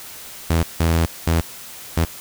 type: tone bursts at uneven times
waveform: sawtooth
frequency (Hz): 82.5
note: E2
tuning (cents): +2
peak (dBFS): -11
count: 4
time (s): 0.5-0.63 / 0.8-1.06 / 1.27-1.41 / 1.97-2.05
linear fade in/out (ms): 5
effects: white hiss -37 dBFS RMS until 2.2 s